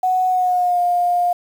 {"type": "tone with pitch glide", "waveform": "sine", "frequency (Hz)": [740, 707.4], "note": ["F#5", "F5"], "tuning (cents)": [0, 22], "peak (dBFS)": -14, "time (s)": [0.03, 1.33], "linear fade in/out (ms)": 5, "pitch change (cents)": -78, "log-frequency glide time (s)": [0.29, 0.8], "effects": ["7-bit"]}